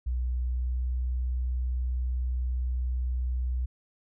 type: tone with pitch glide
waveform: sine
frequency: 61.74 to 62.31 Hz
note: B1 to B1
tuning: 0 to +16 cents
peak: -26 dBFS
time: 0.06-3.66 s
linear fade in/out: 10 ms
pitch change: +16 cents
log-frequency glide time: 0.45-0.82 s
effects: none